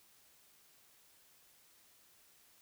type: silence
effects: white hiss -66 dBFS RMS until 2.61 s